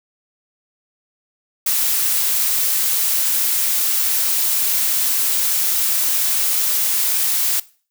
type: noise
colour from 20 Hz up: blue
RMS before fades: -18 dBFS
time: 1.66-7.6 s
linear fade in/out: 5 ms
effects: noise-tail reverb RT60 0.4 s tail -20 dB re dry